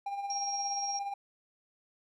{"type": "tone with tremolo", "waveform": "triangle", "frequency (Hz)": 800, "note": "G5", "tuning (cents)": 35, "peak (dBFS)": -30, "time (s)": [0.06, 1.14], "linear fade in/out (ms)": 5, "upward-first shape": "sine", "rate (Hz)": 17, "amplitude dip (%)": 50}
{"type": "tone", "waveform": "sine", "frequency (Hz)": 5610, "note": "F8", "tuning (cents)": 7, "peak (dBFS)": -34, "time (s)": [0.3, 0.99], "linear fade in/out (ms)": 2}
{"effects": []}